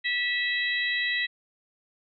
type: harmonic tone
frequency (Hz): 650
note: E5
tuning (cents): -24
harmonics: 3 / 4 / 5 / 6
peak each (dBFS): -26 / -34 / -36 / -32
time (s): 0.04-1.27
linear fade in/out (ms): 20
effects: none